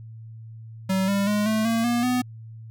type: tone with pitch steps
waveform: square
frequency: 190 / 198.87 / 208.2 / 217.9 / 228 / 238.7 / 249.8 Hz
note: F#3 / G3 / G#3 / A3 / A#3 / A#3 / B3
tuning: +46 / +25 / +5 / -17 / -38 / +41 / +20 cents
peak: -21 dBFS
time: 0.89-2.22 s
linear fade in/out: 10 ms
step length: 190 ms
effects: added 112 Hz sine -38 dBFS peak until 2.7 s